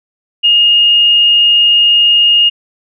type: tone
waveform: sine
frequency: 2847 Hz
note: F7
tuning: 33 cents sharp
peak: -5 dBFS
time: 0.43-2.5 s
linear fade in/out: 20 ms
effects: none